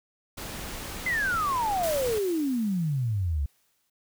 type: noise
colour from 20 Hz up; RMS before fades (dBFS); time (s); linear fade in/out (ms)
pink; -37; 0.37-2.19; 10
type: exponential sweep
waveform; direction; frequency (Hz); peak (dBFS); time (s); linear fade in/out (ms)
sine; down; 2086 to 66.8; -24; 1.06-3.46; 5
type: noise with exponential decay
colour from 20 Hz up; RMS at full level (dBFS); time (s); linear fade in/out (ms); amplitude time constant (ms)
white; -34; 1.83-3.9; 5; 450
effects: none